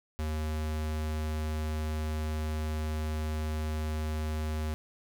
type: tone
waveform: square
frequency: 77.4 Hz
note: D#2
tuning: 9 cents flat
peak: -31 dBFS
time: 0.19-4.74 s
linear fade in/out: 0 ms
effects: none